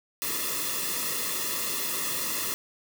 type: noise with comb filter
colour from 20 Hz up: white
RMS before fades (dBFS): -30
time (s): 0.22-2.54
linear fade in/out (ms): 0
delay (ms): 1.3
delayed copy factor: -1
effects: none